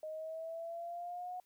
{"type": "exponential sweep", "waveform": "sine", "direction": "up", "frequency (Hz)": [620, 731], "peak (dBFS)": -40, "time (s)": [0.03, 1.4], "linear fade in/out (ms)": 2, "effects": ["white hiss -75 dBFS RMS until 1.45 s"]}